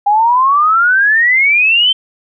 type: exponential sweep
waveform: sine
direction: up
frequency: 803 to 3136 Hz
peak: -7 dBFS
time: 0.06-1.93 s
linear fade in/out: 10 ms
effects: none